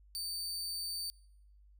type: tone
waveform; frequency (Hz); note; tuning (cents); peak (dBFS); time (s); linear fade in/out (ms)
sawtooth; 4586; D8; -42; -34; 0.15-1.1; 0
effects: noise-tail reverb RT60 0.9 s tail -26 dB re dry + added 50 Hz sine -58 dBFS peak until 1.79 s